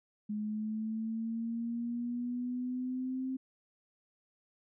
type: linear sweep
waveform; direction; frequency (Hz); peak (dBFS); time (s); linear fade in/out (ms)
sine; up; 209.6 to 262.6; -33; 0.29-3.37; 10
effects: none